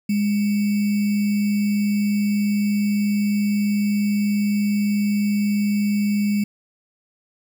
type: tone with sample-and-hold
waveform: sine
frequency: 205.8 Hz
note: G#3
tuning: 16 cents flat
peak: -17 dBFS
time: 0.09-6.44 s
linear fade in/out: 5 ms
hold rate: 2450 Hz
effects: none